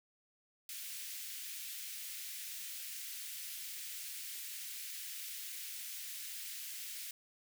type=high-pass noise; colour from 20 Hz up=white; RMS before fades=-45 dBFS; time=0.69-7.11 s; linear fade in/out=2 ms; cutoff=1900 Hz; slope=24 dB/octave; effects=none